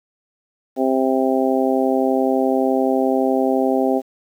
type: harmonic tone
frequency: 131.7 Hz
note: C3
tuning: 12 cents sharp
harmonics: 2 / 3 / 4 / 5 / 6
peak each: -19 / -21 / -22 / -23 / -24 dBFS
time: 0.76-4.02 s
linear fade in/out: 50 ms
effects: 8-bit